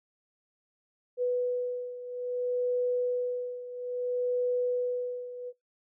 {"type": "beating tone pair", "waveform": "sine", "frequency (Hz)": [493.9, 494.5], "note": ["B4", "B4"], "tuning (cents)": [0, 2], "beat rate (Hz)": 0.6, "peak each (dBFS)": [-29, -33], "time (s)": [1.17, 5.53], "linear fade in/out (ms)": 50, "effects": ["noise-tail reverb RT60 0.2 s tail -23 dB re dry"]}